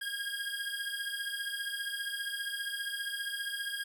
25% pulse beating tone pair, 1620 / 1635 Hz, G#6 / G#6, -43 / -28 cents, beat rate 15 Hz, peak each -34 / -34 dBFS, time 0.01-3.84 s, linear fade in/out 10 ms, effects none

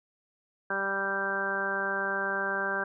harmonic tone, 196 Hz, G3, in tune, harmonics 1 / 2 / 3 / 4 / 5 / 6 / 7 / 8, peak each -42 / -37 / -37 / -39 / -38 / -39 / -38 / -30 dBFS, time 0.7-2.84 s, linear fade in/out 5 ms, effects none

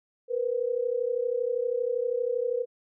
sine tone pair together, 470 / 502.6 Hz, A#4 / B4, +14 / +30 cents, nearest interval minor second, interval 116 cents, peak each -28 dBFS, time 0.28-2.66 s, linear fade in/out 50 ms, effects none

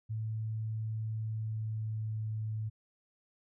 sine tone with pitch glide, 110 to 108.99 Hz, A2 to A2, 0 to -16 cents, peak -33 dBFS, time 0.09-2.7 s, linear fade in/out 20 ms, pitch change -16 cents, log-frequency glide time 1.17-2.27 s, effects none

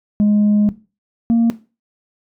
sine tone pair in turn, 208.2 / 231.3 Hz, G#3 / A#3, +5 / -13 cents, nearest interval major second, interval 182 cents, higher second, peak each -8 dBFS, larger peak neither, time 0.2-0.69 / 1.3-1.5 s, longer first, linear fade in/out 0 ms, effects noise-tail reverb RT60 0.3 s tail -17 dB re dry + tanh soft clip ceiling -9 dBFS

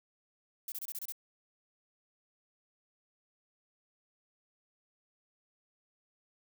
violet noise bursts, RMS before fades -40 dBFS, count 7, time 0.68-1.122 s, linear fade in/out 2 ms, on 40 ms, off 27 ms, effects none

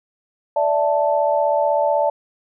sine chord, D suspended second, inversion none, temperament equal with one note detuned, 583.3 / 659.3 / 880 Hz, D5 / E5 / A5, -12 / 0 / 0 cents, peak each -18 / -21 / -20 dBFS, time 0.56-2.1 s, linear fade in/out 5 ms, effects none

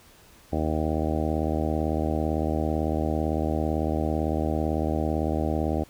harmonic tone, 77.9 Hz, D#2, 3 cents sharp, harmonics 1 / 2 / 3 / 4 / 5 / 6 / 7 / 8 / 9 / 10, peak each -28 / -33 / -31 / -30 / -35 / -36 / -35 / -34 / -37 / -36 dBFS, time 0.52-5.84 s, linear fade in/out 10 ms, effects pink hiss -54 dBFS RMS until 5.89 s

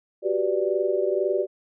sine chord, G major seventh, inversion third, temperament equal, 370 / 392 / 493.9 / 587.3 Hz, F#4 / G4 / B4 / D5, 0 / 0 / 0 / 0 cents, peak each -26 / -25 / -30 / -26 dBFS, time 0.22-1.47 s, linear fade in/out 50 ms, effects none

